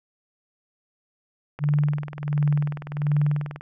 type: click train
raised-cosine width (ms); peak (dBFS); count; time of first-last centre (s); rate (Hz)
0.5; -21; 42; 1.59-3.61; 20.3
type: tone with tremolo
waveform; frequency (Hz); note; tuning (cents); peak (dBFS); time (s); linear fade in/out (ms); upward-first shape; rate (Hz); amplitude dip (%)
sine; 146.83; D3; 0; -17; 1.59-3.6; 50; sine; 1.4; 90
effects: none